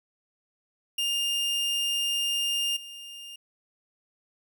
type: tone with level steps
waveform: 40% pulse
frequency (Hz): 2815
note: F7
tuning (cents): +13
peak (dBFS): -24 / -39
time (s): 0.98-3.36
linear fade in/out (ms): 5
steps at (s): 2.76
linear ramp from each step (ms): 10
effects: none